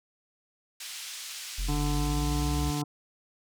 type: band-pass noise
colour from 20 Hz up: pink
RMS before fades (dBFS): -40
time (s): 0.8-2.82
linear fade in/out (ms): 5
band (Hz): 3000 to 9100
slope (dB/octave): 12
type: linear sweep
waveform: triangle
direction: up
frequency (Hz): 42.13 to 65.4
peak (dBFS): -26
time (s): 1.58-2.71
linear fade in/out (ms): 10
type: harmonic tone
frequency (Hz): 146.83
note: D3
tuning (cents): 0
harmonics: 1 / 2 / 3 / 5 / 6 / 7 / 8 / 9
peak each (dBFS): -31 / -32 / -42 / -40 / -44 / -42 / -55 / -50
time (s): 1.68-2.84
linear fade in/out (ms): 10
effects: none